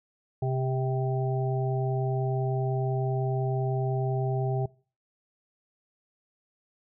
harmonic tone with a mistuned harmonic, 130 Hz, C3, 11 cents flat, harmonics 1 / 3 / 5 / 6, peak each -26 / -33 / -37 / -36 dBFS, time 0.42-4.66 s, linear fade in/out 5 ms, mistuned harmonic 3, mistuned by +26 cents, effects noise-tail reverb RT60 0.4 s tail -23 dB re dry

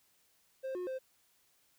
triangle tone with pitch steps, 528 / 360.9 / 522 Hz, C5 / F#4 / C5, +16 / -43 / -4 cents, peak -34 dBFS, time 0.63-0.99 s, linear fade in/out 20 ms, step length 120 ms, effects white hiss -71 dBFS RMS until 1.78 s

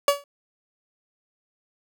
30% pulse tone with exponential decay, 569 Hz, C#5, 45 cents sharp, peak -10 dBFS, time 0.08-0.24 s, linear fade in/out 2 ms, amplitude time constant 34 ms, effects none

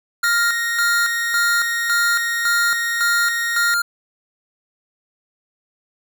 square tone with tremolo, 1400 Hz, F6, 4 cents sharp, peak -17 dBFS, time 0.23-3.82 s, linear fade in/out 5 ms, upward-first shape square, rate 1.8 Hz, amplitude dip 70%
40% pulse tone, 1864.7 Hz, A#6, in tune, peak -19 dBFS, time 0.24-3.74 s, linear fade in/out 0 ms
effects none

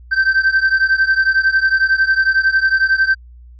triangle beating tone pair, 1552 / 1563 Hz, G6 / G6, -18 / -6 cents, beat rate 11 Hz, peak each -12 / -14 dBFS, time 0.11-3.15 s, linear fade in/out 20 ms, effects added 60 Hz sine -37 dBFS peak until 3.59 s + resampled to 16000 Hz

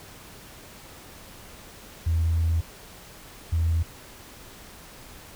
sine tone bursts at uneven times, 82.41 Hz, E2, in tune, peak -19 dBFS, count 2, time 2.06-2.61 / 3.52-3.83 s, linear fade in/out 10 ms, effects tanh soft clip ceiling -16 dBFS + pink hiss -46 dBFS RMS until 5.35 s

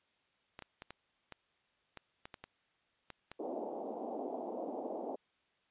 clicks, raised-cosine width 0.3 ms, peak -30 dBFS, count 11, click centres 0.591 / 0.623 / 0.821 / 0.906 / 1.323 / 1.973 / 2.255 / 2.342 / 2.44 / 3.103 / 3.316 s
white band-pass noise, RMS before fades -41 dBFS, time 3.39-5.16 s, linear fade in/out 10 ms, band 230 to 800 Hz, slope 48 dB/octave
effects white hiss -75 dBFS RMS until 5.7 s + resampled to 8000 Hz

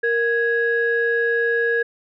sine tone pair together, 466.2 / 1661.3 Hz, A#4 / G#6, 0 / 0 cents, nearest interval octave + minor seventh, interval 2200 cents, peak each -19 dBFS, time 0.03-1.83 s, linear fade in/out 10 ms, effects tanh soft clip ceiling -10 dBFS

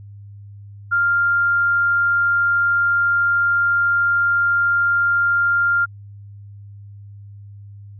sine tone, 1396.9 Hz, F6, in tune, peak -14 dBFS, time 0.91-5.86 s, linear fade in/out 20 ms, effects added 101 Hz sine -36 dBFS peak until 7.99 s

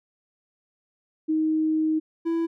sine / triangle tone pair in turn, 313.8 / 331.4 Hz, D#4 / E4, +15 / +9 cents, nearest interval minor second, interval 94 cents, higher second, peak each -20 dBFS, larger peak neither, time 1.28-2 / 2.25-2.47 s, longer first, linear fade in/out 20 ms, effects none

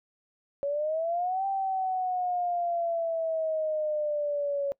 sine exponential two-way sweep, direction up then down, 558 to 785 to 558 Hz, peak -26 dBFS, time 0.63-4.72 s, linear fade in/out 0 ms, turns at 1.46 s, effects noise-tail reverb RT60 0.1 s tail -23 dB re dry

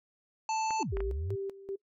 harmonic tone, 880 Hz, A5, in tune, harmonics 1 / 3 / 5 / 7 / 8, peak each -29 / -41 / -45 / -44 / -47 dBFS, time 0.49-0.83 s, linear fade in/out 2 ms
clicks, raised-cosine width 0.5 ms, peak -25 dBFS, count 3, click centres 0.707 / 0.97 / 1.005 s
sine exponential two-way sweep, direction down then up, 493.9 to 46.15 to 111.1 Hz, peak -32 dBFS, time 0.79-1.36 s, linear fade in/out 20 ms, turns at 0.97 s
sine tone with tremolo, 392 Hz, G4, in tune, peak -33 dBFS, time 0.92-1.76 s, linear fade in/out 10 ms, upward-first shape square, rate 2.6 Hz, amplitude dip 80%
effects noise-tail reverb RT60 0.1 s tail -21 dB re dry

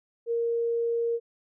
sine tone, 466.2 Hz, A#4, in tune, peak -24 dBFS, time 0.26-1.2 s, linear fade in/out 50 ms, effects none

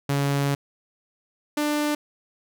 sawtooth tone pair in turn, 140.8 / 297 Hz, C#3 / D4, +27 / +20 cents, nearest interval octave + minor second, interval 1293 cents, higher second, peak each -17 / -18 dBFS, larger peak first, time 0.09-0.55 / 1.57-1.95 s, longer first, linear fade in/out 5 ms, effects none

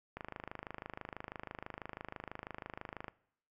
click train, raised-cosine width 0.5 ms, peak -27 dBFS, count 77, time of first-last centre 0.17-3.082 s, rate 26.1 Hz, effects noise-tail reverb RT60 0.7 s tail -21 dB re dry

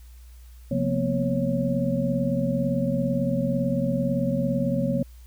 sine tone cluster, 136.2 / 179.6 / 230.7 / 248.6 / 552 Hz, C#3 / F3 / A#3 / B3 / C#5, -30 / +49 / -18 / +12 / -7 cents, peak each -28 dBFS, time 0.71-5.03 s, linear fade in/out 5 ms, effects added 60 Hz sine -43 dBFS peak until 5.26 s + white hiss -59 dBFS RMS until 5.26 s

